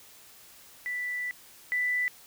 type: tone pair in turn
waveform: sine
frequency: 1975.5 / 1984.3 Hz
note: B6 / B6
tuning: 0 / +8 cents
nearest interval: unison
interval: 8 cents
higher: second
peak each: -30 / -25 dBFS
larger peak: second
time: 0.86-1.31 / 1.72-2.08 s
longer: first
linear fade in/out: 0 ms
effects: white hiss -53 dBFS RMS until 2.26 s

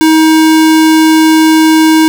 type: tone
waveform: square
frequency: 316.9 Hz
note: D#4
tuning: 32 cents sharp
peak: -4 dBFS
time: 0.01-2.08 s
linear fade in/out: 0 ms
effects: none

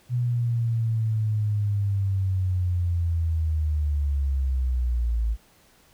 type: linear sweep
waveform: sine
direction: down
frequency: 123.47 to 54.4 Hz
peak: -21 dBFS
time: 0.09-5.37 s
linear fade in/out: 50 ms
effects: pink hiss -58 dBFS RMS until 5.93 s

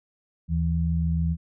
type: tone pair together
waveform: sine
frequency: 77.78 / 164.81 Hz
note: D#2 / E3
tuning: 0 / 0 cents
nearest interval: octave + minor second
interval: 1300 cents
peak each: -24 dBFS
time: 0.48-1.37 s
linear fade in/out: 50 ms
effects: none

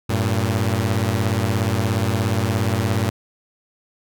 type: beating tone pair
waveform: sawtooth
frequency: 96.5 / 113.5 Hz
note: G2 / A#2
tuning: -27 / -46 cents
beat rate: 17 Hz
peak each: -17 dBFS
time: 0.09-3.1 s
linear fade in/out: 10 ms
effects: none

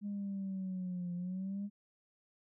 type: linear two-way sweep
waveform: sine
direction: down then up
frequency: 205.5 to 174.7 to 205.5 Hz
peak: -35 dBFS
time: 0.01-1.7 s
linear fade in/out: 50 ms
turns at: 1.14 s
effects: tanh soft clip ceiling -33 dBFS

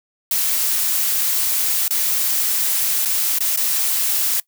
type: noise with dropouts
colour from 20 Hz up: blue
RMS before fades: -19 dBFS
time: 0.31-4.4 s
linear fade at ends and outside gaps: 2 ms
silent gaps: 1.88-1.907 / 3.051-3.056 / 3.386-3.405 / 3.562-3.573 s
effects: noise-tail reverb RT60 0.1 s tail -21 dB re dry

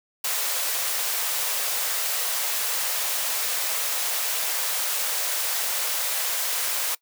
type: high-pass noise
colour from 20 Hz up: white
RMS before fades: -26 dBFS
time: 0.24-6.95 s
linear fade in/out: 5 ms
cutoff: 460 Hz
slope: 48 dB/octave
effects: noise-tail reverb RT60 0.1 s tail -21 dB re dry

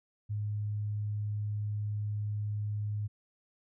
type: tone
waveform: sine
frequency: 104.6 Hz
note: G#2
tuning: 13 cents sharp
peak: -31 dBFS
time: 0.29-3.08 s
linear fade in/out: 20 ms
effects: none

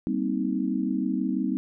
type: chord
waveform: sine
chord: C minor seventh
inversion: second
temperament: just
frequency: 196.22 / 235.5 / 261.6 / 314 Hz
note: G3 / Bb3 / C4 / Eb4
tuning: +2 / +18 / 0 / +16 cents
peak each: -29 / -31 / -28 / -30 dBFS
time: 0.07-1.57 s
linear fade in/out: 0 ms
effects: none

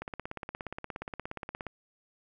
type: click train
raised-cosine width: 0.5 ms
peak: -22 dBFS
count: 29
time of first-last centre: 0.02-1.667 s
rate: 17 Hz
effects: none

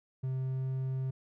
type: tone with pitch glide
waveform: triangle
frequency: 130.81 to 131.57 Hz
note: C3 to C3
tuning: 0 to +10 cents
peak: -29 dBFS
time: 0.23-1.11 s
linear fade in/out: 10 ms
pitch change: +10 cents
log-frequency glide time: 0.36-0.7 s
effects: none

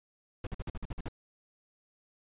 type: noise bursts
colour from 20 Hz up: brown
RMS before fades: -36 dBFS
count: 9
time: 0.44-1.084 s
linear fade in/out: 2 ms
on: 28 ms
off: 49 ms
effects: resampled to 8000 Hz

